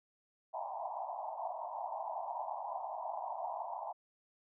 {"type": "band-pass noise", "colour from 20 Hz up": "pink", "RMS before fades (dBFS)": -41, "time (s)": [0.53, 3.93], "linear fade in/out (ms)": 20, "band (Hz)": [640, 1000], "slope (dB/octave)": 96, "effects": []}